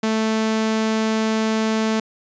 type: tone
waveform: sawtooth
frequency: 220 Hz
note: A3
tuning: in tune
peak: -14 dBFS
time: 0.03-2 s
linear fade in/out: 5 ms
effects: resampled to 16000 Hz